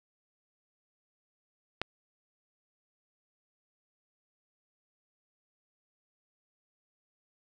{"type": "click", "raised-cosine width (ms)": 0.3, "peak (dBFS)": -14, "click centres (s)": 1.816, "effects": []}